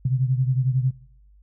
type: beating tone pair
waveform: sine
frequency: 127.1 / 138.1 Hz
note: C3 / C#3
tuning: -50 / -6 cents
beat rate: 11 Hz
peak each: -20 / -24 dBFS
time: 0.05-0.91 s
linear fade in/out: 5 ms
effects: noise-tail reverb RT60 0.7 s tail -22 dB re dry + added 50 Hz sine -50 dBFS peak until 1.42 s